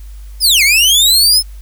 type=linear two-way sweep; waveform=sawtooth; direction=down then up; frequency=5280 to 2074 to 5280 Hz; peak=-4 dBFS; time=0.4-1.43 s; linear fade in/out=50 ms; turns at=0.63 s; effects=added 50 Hz sine -28 dBFS peak until 1.61 s + white hiss -48 dBFS RMS until 1.61 s